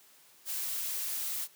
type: noise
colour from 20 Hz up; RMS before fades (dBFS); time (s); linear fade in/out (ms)
blue; -35; 0.45-1.48; 50
effects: white hiss -60 dBFS RMS until 1.55 s + high-pass 150 Hz 12 dB/octave